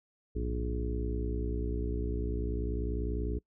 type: harmonic tone with a mistuned harmonic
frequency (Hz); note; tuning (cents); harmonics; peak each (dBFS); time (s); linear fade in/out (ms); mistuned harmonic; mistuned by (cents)
60.3; B1; -41; 1 / 2 / 3 / 4 / 5 / 6 / 7; -32 / -41 / -43 / -43 / -41 / -43 / -40; 0.35-3.39; 10; 2; -150
effects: noise-tail reverb RT60 0.1 s tail -24 dB re dry